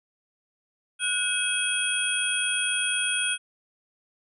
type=tone cluster; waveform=sine; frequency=1474 / 2550 / 3278 / 9390 Hz; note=F#6 / D#7 / G#7 / D9; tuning=-7 / +42 / -23 / -1 cents; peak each=-29 dBFS; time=0.99-3.38 s; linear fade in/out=50 ms; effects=none